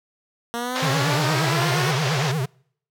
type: linear sweep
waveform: 10% pulse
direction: up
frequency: 233.1 to 372.4 Hz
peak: -17 dBFS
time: 0.54-1.91 s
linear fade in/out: 0 ms
type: band-pass noise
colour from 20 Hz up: pink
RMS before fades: -27 dBFS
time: 0.75-2.32 s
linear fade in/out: 10 ms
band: 520 to 5900 Hz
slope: 24 dB/octave
type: tone with vibrato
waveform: square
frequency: 143.3 Hz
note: D3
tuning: 42 cents flat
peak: -22 dBFS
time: 0.82-2.46 s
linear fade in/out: 10 ms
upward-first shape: triangle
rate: 8.6 Hz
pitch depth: 270 cents each way
effects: noise-tail reverb RT60 0.6 s tail -26 dB re dry